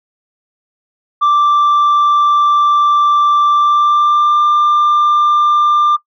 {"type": "tone with pitch glide", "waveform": "sine", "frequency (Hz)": [1174.7, 1191.8], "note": ["D6", "D6"], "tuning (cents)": [0, 25], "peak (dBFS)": -5, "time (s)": [1.21, 5.97], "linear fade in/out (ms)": 20, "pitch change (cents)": 25, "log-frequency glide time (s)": [3.51, 4.41], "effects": ["noise-tail reverb RT60 0.1 s tail -23 dB re dry", "tanh soft clip ceiling -7 dBFS"]}